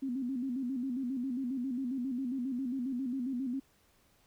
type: tone with vibrato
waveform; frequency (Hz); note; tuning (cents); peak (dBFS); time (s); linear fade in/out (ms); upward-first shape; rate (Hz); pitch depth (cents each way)
sine; 256.1; C4; -37; -32; 0.02-3.6; 10; square; 7.4; 92
effects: pink hiss -68 dBFS RMS until 4.26 s